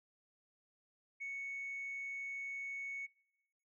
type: tone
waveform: sine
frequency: 2217 Hz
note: C#7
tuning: in tune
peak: -39 dBFS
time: 1.2-3.07 s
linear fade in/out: 20 ms
effects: noise-tail reverb RT60 1.0 s tail -26 dB re dry + tanh soft clip ceiling -37 dBFS